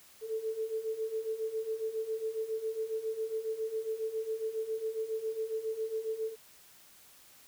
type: beating tone pair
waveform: sine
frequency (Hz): 437.1 / 444.4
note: A4 / A4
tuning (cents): -11 / +17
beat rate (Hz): 7.3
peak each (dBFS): -38 / -34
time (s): 0.21-6.36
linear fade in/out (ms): 50
effects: white hiss -58 dBFS RMS until 7.47 s